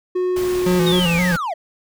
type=tone with pitch glide; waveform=triangle; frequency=364.5 to 362 Hz; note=F#4 to F#4; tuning=-26 to -38 cents; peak=-15 dBFS; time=0.15-1 s; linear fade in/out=10 ms; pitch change=-12 cents; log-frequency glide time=0.4-0.5 s
type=noise; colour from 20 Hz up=pink; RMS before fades=-31 dBFS; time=0.36-1.37 s; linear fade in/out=5 ms
type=tone with vibrato; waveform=square; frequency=174.6 Hz; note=F3; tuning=in tune; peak=-17 dBFS; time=0.66-1.36 s; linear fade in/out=5 ms; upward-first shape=square; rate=3.8 Hz; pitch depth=52 cents each way
type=linear sweep; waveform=triangle; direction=down; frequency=3800 to 601 Hz; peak=-19 dBFS; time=0.86-1.54 s; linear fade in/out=10 ms
effects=none